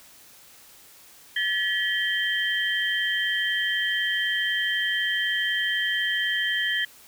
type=tone cluster; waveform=sine; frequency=1734 / 1923 / 3142 Hz; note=A6 / B6 / G7; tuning=-26 / -47 / +3 cents; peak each=-27 dBFS; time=1.36-6.85 s; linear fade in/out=5 ms; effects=white hiss -51 dBFS RMS until 7.07 s